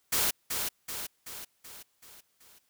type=noise with echo; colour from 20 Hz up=white; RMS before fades=-27 dBFS; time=0.12-0.31 s; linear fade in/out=10 ms; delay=380 ms; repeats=6; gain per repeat=-5 dB; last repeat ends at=2.59 s; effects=white hiss -72 dBFS RMS until 2.69 s